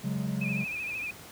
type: chord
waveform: triangle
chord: C# suspended fourth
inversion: none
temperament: equal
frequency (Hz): 138.59 / 185 / 207.7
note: C#3 / F#3 / G#3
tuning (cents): 0 / 0 / 0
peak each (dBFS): -31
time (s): 0.03-0.65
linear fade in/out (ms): 20
type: tone with vibrato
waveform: sine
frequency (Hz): 2492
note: D#7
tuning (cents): +2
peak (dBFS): -32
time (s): 0.41-1.11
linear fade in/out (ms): 5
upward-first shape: sine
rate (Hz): 13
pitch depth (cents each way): 75
effects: pink hiss -47 dBFS RMS until 1.31 s + high-pass 80 Hz 12 dB/octave